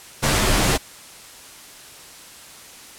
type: noise with comb filter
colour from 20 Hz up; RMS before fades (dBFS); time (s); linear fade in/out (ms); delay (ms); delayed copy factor
pink; -18; 0.22-0.78; 20; 12; -0.55
effects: white hiss -42 dBFS RMS until 2.98 s + low-pass 11000 Hz 12 dB/octave